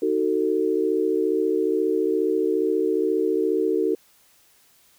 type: chord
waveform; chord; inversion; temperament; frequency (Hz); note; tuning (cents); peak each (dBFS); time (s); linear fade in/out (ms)
sine; D# diminished; none; just; 311.1 / 373.4 / 448; D#4 / F#4 / A4; 0 / +16 / +31; -25 / -23 / -23; 0.02-3.95; 5
effects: white hiss -58 dBFS RMS until 4.98 s